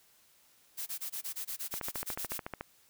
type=noise bursts; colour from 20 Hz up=blue; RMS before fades=-38 dBFS; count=14; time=0.77-2.387 s; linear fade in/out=20 ms; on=96 ms; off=21 ms
type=click train; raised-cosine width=0.5 ms; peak=-22 dBFS; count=13; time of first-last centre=1.74-2.61 s; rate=13.8 Hz
effects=white hiss -65 dBFS RMS until 2.89 s